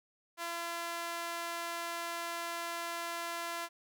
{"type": "tone with high-pass filter", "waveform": "sawtooth", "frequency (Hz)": 340, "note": "F4", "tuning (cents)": -46, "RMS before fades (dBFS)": -39, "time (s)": [0.37, 3.69], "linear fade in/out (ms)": 50, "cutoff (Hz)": 900, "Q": 1.1, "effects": []}